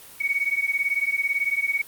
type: beating tone pair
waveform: sine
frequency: 2227 / 2245 Hz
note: C#7 / C#7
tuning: +7 / +21 cents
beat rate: 18 Hz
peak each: -24 dBFS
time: 0.2-1.82 s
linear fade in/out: 10 ms
effects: white hiss -45 dBFS RMS until 1.87 s + Opus 32 kbps